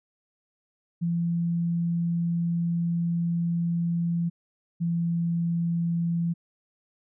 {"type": "tone pair in turn", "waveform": "sine", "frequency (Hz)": [170, 169.25], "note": ["F3", "E3"], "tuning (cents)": [-46, 46], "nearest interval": "unison", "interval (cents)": 8, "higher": "first", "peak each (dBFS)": -23, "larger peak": "neither", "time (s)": [[1.01, 4.3], [4.8, 6.34]], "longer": "first", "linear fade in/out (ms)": 20, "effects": []}